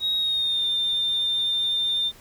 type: tone with pitch glide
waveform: sine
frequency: 3783 to 3604 Hz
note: A#7 to A7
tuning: +25 to +41 cents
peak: -20 dBFS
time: 0-2.12 s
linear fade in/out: 50 ms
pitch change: -84 cents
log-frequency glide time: 0.16-0.66 s
effects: tanh soft clip ceiling -17 dBFS + pink hiss -50 dBFS RMS until 2.2 s